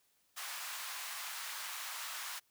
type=high-pass noise; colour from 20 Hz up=pink; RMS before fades=-43 dBFS; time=0.36-2.4 s; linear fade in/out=20 ms; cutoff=950 Hz; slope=24 dB/octave; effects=white hiss -74 dBFS RMS until 2.5 s